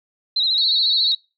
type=tone with vibrato; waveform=sine; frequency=3951 Hz; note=B7; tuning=in tune; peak=-16 dBFS; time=0.36-1.15 s; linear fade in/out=5 ms; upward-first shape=sine; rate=14 Hz; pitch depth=85 cents each way
type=tone; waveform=sine; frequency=4400 Hz; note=C#8; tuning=14 cents flat; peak=-21 dBFS; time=0.58-1.12 s; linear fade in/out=0 ms
effects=noise-tail reverb RT60 0.3 s tail -26 dB re dry